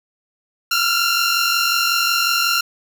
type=tone pair together; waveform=15% pulse; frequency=1359.5 / 1405 Hz; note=F6 / F6; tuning=-47 / +10 cents; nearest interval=minor second; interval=57 cents; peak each=-12 dBFS; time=0.71-2.61 s; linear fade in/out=5 ms; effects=none